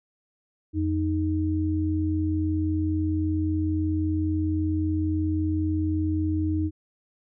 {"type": "tone pair together", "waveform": "sine", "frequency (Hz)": [87.41, 311.1], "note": ["F2", "D#4"], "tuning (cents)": [2, 0], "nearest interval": "octave + minor seventh", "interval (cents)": 2198, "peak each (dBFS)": -25, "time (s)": [0.73, 6.71], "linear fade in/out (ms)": 50, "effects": []}